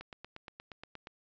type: click train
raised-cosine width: 0.3 ms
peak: -29 dBFS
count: 10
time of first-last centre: 0.01-1.071 s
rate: 8.48 Hz
effects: resampled to 16000 Hz